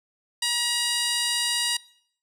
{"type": "tone with band-pass filter", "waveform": "15% pulse", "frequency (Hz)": 955, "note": "A#5", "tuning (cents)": 42, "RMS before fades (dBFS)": -25, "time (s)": [0.42, 1.77], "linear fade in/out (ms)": 5, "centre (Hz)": 6200, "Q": 1.8, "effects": ["noise-tail reverb RT60 0.6 s tail -21 dB re dry"]}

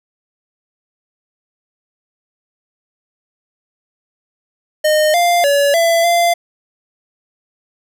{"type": "tone with pitch steps", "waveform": "square", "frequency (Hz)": [613, 697, 568, 671, 689], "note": ["D#5", "F5", "C#5", "E5", "F5"], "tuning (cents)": [-26, -4, 42, 31, -24], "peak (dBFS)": -11, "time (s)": [4.84, 6.34], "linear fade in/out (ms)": 10, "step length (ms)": 300, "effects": []}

